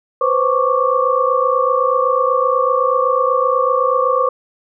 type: tone cluster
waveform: sine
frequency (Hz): 500 / 528 / 1104 / 1169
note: B4 / C5 / C#6 / D6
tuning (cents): +21 / +16 / -7 / -8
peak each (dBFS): -18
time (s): 0.21-4.29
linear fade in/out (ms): 5
effects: none